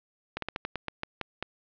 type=slowing click train; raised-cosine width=0.3 ms; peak=-15 dBFS; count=10; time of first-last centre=0.37-1.426 s; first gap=53 ms; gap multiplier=1.19; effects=low-pass 4000 Hz 12 dB/octave